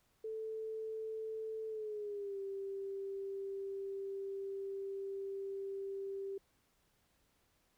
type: tone with pitch glide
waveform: sine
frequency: 440 to 392 Hz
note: A4 to G4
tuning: 0 to 0 cents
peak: -39 dBFS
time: 0.24-6.38 s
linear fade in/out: 5 ms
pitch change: -200 cents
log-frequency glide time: 1.68-2.39 s
effects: pink hiss -75 dBFS RMS until 7.77 s